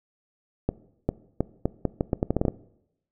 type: accelerating click train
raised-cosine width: 2 ms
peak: -9 dBFS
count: 13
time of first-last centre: 0.69-2.482 s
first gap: 400 ms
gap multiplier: 0.79
effects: noise-tail reverb RT60 0.8 s tail -20 dB re dry